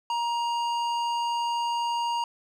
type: tone with hard clipping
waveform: sine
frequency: 942 Hz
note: A#5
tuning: 18 cents sharp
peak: -27 dBFS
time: 0.1-2.24 s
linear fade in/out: 2 ms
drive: 12 dB
effects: none